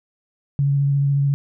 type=tone with vibrato; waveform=sine; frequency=140.4 Hz; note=C#3; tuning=22 cents sharp; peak=-15 dBFS; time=0.59-1.34 s; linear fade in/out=0 ms; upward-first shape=sine; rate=14 Hz; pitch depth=15 cents each way; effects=none